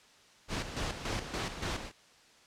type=noise with tremolo; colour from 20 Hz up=pink; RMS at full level=-34 dBFS; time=0.48-1.92 s; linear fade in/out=50 ms; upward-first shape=square; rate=3.5 Hz; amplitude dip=60%; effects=white hiss -60 dBFS RMS until 2.46 s + low-pass 6000 Hz 12 dB/octave